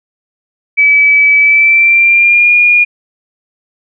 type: tone with pitch glide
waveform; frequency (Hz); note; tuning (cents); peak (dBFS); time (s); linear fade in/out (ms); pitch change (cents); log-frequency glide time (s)
sine; 2294 to 2430; D7 to D#7; -41 to -42; -4; 0.77-2.85; 20; +99; 1.39-2.53
effects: none